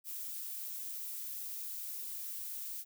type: noise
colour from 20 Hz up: violet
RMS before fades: -42 dBFS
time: 0.04-2.85 s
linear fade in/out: 50 ms
effects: none